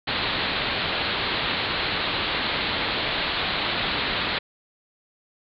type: low-pass noise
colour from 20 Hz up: white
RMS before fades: -26 dBFS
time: 0.07-4.39 s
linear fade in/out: 10 ms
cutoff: 4300 Hz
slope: 96 dB/octave
effects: none